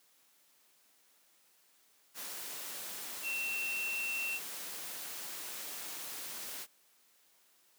sine tone in noise, 2700 Hz, E7, 41 cents sharp, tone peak -34 dBFS, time 3.22-4.4 s, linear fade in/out 50 ms, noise white, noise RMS -43 dBFS, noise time 2.14-6.67 s, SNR +6 dB, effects white hiss -68 dBFS RMS until 7.78 s + high-pass 200 Hz 12 dB/octave

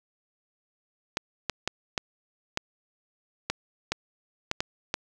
clicks, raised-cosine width 0.2 ms, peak -9 dBFS, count 10, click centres 1.171 / 1.497 / 1.676 / 1.978 / 2.574 / 3.5 / 3.92 / 4.514 / 4.605 / 4.941 s, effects none

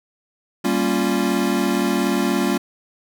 square chord, G half-diminished seventh, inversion none, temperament equal, 196 / 233.1 / 277.2 / 349.2 Hz, G3 / Bb3 / Db4 / F4, 0 / 0 / 0 / 0 cents, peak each -24 dBFS, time 0.64-2.58 s, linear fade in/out 10 ms, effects none

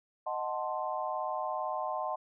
sine chord, D# diminished seventh, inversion none, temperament equal, 622.3 / 740 / 880 / 1046.5 Hz, D#5 / F#5 / A5 / C6, 0 / 0 / 0 / 0 cents, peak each -37 / -37 / -38 / -37 dBFS, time 0.26-2.16 s, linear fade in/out 10 ms, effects none

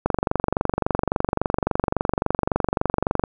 click train, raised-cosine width 1 ms, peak -5 dBFS, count 76, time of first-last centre 0.06-3.238 s, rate 23.6 Hz, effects none

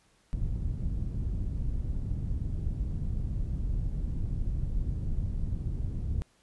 pink low-pass noise, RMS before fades -31 dBFS, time 0.33-6.22 s, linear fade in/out 0 ms, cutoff 120 Hz, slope 12 dB/octave, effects pink hiss -66 dBFS RMS until 6.42 s + resampled to 24000 Hz

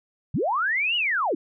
sine linear two-way sweep, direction up then down, 92.5 to 2960 to 251 Hz, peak -21 dBFS, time 0.34-1.35 s, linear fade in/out 5 ms, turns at 0.96 s, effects none

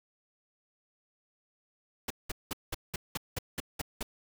pink noise bursts, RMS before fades -34 dBFS, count 10, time 2.08-4.03 s, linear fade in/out 5 ms, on 24 ms, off 190 ms, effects none

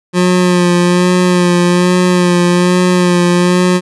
25% pulse tone with vibrato, 178.3 Hz, F3, 36 cents sharp, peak -4 dBFS, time 0.13-3.81 s, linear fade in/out 50 ms, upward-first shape sine, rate 1.2 Hz, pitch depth 26 cents each way, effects resampled to 24000 Hz

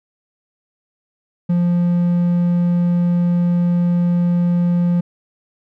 triangle tone, 174.61 Hz, F3, in tune, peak -11 dBFS, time 1.49-5.01 s, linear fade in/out 10 ms, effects none

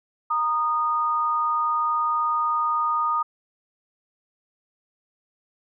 sine tone pair together, 932.3 / 1231.6 Hz, A#5 / D#6, 0 / -18 cents, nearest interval perfect fourth, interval 482 cents, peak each -27 / -21 dBFS, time 0.3-3.23 s, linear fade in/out 10 ms, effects none

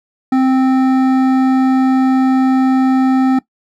triangle tone with hard clipping, 261.6 Hz, C4, in tune, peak -11 dBFS, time 0.32-3.39 s, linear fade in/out 5 ms, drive 15 dB, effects noise-tail reverb RT60 0.1 s tail -19 dB re dry

